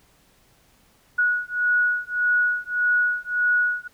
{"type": "beating tone pair", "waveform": "sine", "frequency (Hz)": [1460, 1461.7], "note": ["F#6", "F#6"], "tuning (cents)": [-24, -22], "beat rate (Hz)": 1.7, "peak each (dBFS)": [-22, -22], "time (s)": [1.18, 3.88], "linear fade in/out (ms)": 10, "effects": ["pink hiss -59 dBFS RMS until 3.93 s"]}